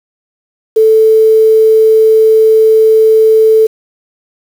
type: tone with quantisation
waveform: sine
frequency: 440 Hz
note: A4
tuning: in tune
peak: -3 dBFS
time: 0.76-3.67 s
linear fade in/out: 10 ms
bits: 5
effects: none